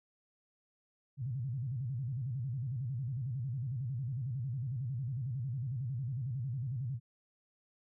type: tone with vibrato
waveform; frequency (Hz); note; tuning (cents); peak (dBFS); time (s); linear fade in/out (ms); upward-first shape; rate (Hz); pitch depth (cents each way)
sine; 126.7; B2; +45; -34; 1.17-7; 50; square; 11; 160
effects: none